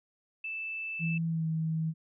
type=tone; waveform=sine; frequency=2639 Hz; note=E7; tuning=1 cent sharp; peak=-34 dBFS; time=0.44-1.18 s; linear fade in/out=5 ms
type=tone with pitch glide; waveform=sine; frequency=164.81 to 160.21 Hz; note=E3 to E3; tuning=0 to -49 cents; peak=-28 dBFS; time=0.99-1.94 s; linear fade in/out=50 ms; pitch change=-49 cents; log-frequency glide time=1.27-1.47 s
effects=none